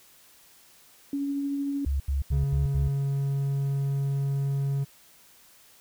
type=tone with tremolo; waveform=sine; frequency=280.8 Hz; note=C#4; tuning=22 cents sharp; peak=-25 dBFS; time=1.13-1.85 s; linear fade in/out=2 ms; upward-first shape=triangle; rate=13 Hz; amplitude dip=25%
type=tone bursts; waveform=sine; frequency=69.3 Hz; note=C#2; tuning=in tune; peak=-23 dBFS; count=5; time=1.86-2.884 s; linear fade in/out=5 ms; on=140 ms; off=81 ms
type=tone; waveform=triangle; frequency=138.6 Hz; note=C#3; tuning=in tune; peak=-22 dBFS; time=2.31-4.85 s; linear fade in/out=20 ms
effects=tanh soft clip ceiling -13 dBFS + white hiss -56 dBFS RMS until 5.8 s